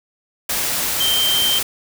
sine tone in noise, 3136 Hz, G7, in tune, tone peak -16 dBFS, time 1-1.59 s, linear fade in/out 5 ms, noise white, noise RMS -21 dBFS, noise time 0.49-1.63 s, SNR +2 dB, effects none

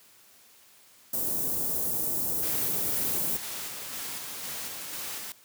white band-stop noise, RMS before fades -29 dBFS, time 1.13-3.37 s, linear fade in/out 5 ms, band 500 to 12000 Hz, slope 12 dB/octave
white noise with tremolo, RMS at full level -36 dBFS, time 2.43-5.32 s, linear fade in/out 0 ms, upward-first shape square, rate 2 Hz, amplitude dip 25%
effects white hiss -57 dBFS RMS until 5.44 s + high-pass 80 Hz 12 dB/octave

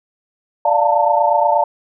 sine chord, Bb major seventh, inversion first, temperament equal with one note detuned, 587.3 / 698.5 / 880 / 908.4 Hz, D5 / F5 / A5 / Bb5, 0 / 0 / 0 / -45 cents, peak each -17 dBFS, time 0.65-1.64 s, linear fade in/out 5 ms, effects none

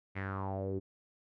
sawtooth tone with low-pass filter sweep, 96.9 Hz, G2, 20 cents flat, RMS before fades -37 dBFS, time 0.15-0.8 s, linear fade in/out 20 ms, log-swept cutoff 2200 to 340 Hz, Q 5.5, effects none

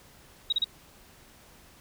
sine tone bursts, 3811 Hz, A#7, 38 cents sharp, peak -22 dBFS, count 3, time 0.5-0.644 s, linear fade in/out 5 ms, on 26 ms, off 33 ms, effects pink hiss -55 dBFS RMS until 1.8 s

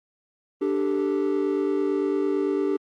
triangle chord, D suspended fourth, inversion none, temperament just, 293.7 / 391.6 / 440.5 Hz, D4 / G4 / A4, 0 / -2 / +2 cents, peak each -24 / -22 / -28 dBFS, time 0.61-2.77 s, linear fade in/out 10 ms, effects Opus 24 kbps

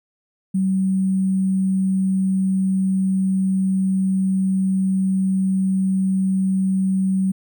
sine tone with sample-and-hold, 190 Hz, F#3, 46 cents sharp, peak -16 dBFS, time 0.54-7.32 s, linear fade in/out 10 ms, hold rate 8820 Hz, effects none

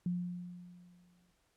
sine tone with exponential decay, 177.2 Hz, F3, 25 cents sharp, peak -30 dBFS, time 0.06-1.31 s, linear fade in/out 2 ms, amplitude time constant 270 ms, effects pink hiss -75 dBFS RMS until 1.56 s + low-pass 12000 Hz 12 dB/octave

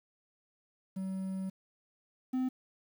triangle tone pair in turn, 190 / 257.1 Hz, F#3 / C4, +46 / -30 cents, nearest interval perfect fourth, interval 524 cents, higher second, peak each -32 / -27 dBFS, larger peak second, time 0.96-1.5 / 2.33-2.49 s, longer first, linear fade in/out 10 ms, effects 10-bit

